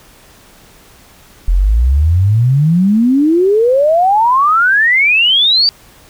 sine exponential sweep, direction up, 41.2 to 4707 Hz, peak -7 dBFS, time 1.48-5.69 s, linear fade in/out 0 ms, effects pink hiss -43 dBFS RMS until 6.09 s

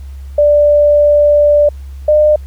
sine tone pair in turn, 588 / 603.8 Hz, D5 / D5, +2 / +48 cents, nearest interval unison, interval 46 cents, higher second, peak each -5 dBFS, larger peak neither, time 0.38-1.69 / 2.08-2.36 s, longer first, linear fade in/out 5 ms, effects added 68 Hz sine -25 dBFS peak until 2.46 s + pink hiss -49 dBFS RMS until 2.46 s

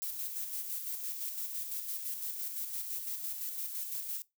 violet noise with tremolo, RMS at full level -37 dBFS, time 0.02-4.22 s, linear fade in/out 0 ms, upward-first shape square, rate 5.9 Hz, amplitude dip 40%, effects noise-tail reverb RT60 0.2 s tail -20 dB re dry

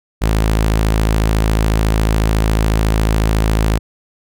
sawtooth tone, 54 Hz, A1, 32 cents flat, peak -8 dBFS, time 0.21-3.79 s, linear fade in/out 20 ms, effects none

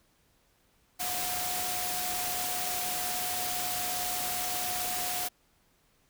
sine tone in noise, 724 Hz, F#5, 38 cents flat, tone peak -37 dBFS, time 0.99-5.29 s, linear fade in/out 20 ms, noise white, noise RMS -33 dBFS, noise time 0.99-5.29 s, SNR -7 dB, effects pink hiss -68 dBFS RMS until 6.09 s

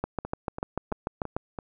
two click trains, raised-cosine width 1 ms, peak -20 / -14 dBFS, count 5 / 10, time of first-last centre 0.25-1.588 / 0.04-1.365 s, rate 2.99 / 6.79 Hz, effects none

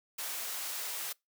white high-pass noise, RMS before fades -38 dBFS, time 0.18-1.13 s, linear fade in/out 10 ms, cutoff 510 Hz, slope 12 dB/octave, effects noise-tail reverb RT60 0.2 s tail -25 dB re dry

